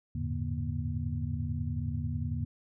sine tone cluster, 82.1 / 100.5 / 111.5 / 144.3 / 237.3 Hz, E2 / G2 / A2 / D3 / A#3, -6 / +44 / +23 / -30 / +31 cents, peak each -35 / -38 / -38 / -36 / -39 dBFS, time 0.15-2.45 s, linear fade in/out 5 ms, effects none

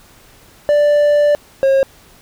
triangle tone pair in turn, 587.3 / 540 Hz, D5 / C#5, 0 / -45 cents, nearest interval minor second, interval 145 cents, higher first, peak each -7 dBFS, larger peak neither, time 0.69-1.35 / 1.63-1.83 s, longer first, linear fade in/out 0 ms, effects pink hiss -46 dBFS RMS until 2.21 s

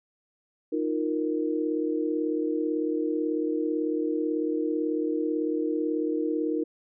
sine chord, Eb suspended second, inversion none, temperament equal, 311.1 / 349.2 / 466.2 Hz, Eb4 / F4 / Bb4, 0 / 0 / 0 cents, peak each -27 / -31 / -30 dBFS, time 0.72-6.64 s, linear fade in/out 10 ms, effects none

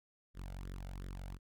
sawtooth tone with flanger, 46.25 Hz, F#1, in tune, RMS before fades -45 dBFS, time 0.34-1.39 s, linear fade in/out 50 ms, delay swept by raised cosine 0.55 to 1.42 ms, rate 2.8 Hz, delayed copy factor +0.75, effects none

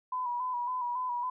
sine tone with vibrato, 987.8 Hz, B5, in tune, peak -30 dBFS, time 0.12-1.3 s, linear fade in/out 5 ms, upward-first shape square, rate 3.6 Hz, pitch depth 38 cents each way, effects none

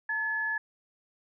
sine tone pair together, 907 / 1712.2 Hz, A#5 / A6, -48 / -48 cents, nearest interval major seventh, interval 1100 cents, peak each -38 / -28 dBFS, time 0.09-0.58 s, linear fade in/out 5 ms, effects none

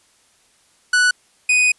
45% pulse tone pair in turn, 1480 / 2489 Hz, F#6 / D#7, 0 / 0 cents, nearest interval major sixth, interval 900 cents, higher second, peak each -12 dBFS, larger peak neither, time 0.93-1.11 / 1.49-1.72 s, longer second, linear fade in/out 5 ms, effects white hiss -57 dBFS RMS until 1.78 s + resampled to 24000 Hz

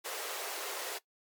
pink high-pass noise, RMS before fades -39 dBFS, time 0.04-0.99 s, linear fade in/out 20 ms, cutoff 380 Hz, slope 48 dB/octave, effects noise-tail reverb RT60 0.1 s tail -18 dB re dry + MP3 96 kbps

